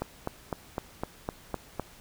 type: click train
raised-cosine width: 1 ms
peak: -16 dBFS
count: 8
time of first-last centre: 0.02-1.797 s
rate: 3.94 Hz
effects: pink hiss -53 dBFS RMS until 2 s